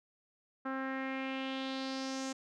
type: tone with low-pass filter sweep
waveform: sawtooth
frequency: 265.7 Hz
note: C4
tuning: 27 cents sharp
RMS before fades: -38 dBFS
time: 0.65-2.33 s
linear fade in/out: 10 ms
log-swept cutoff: 1400 to 7000 Hz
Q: 3.1
effects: none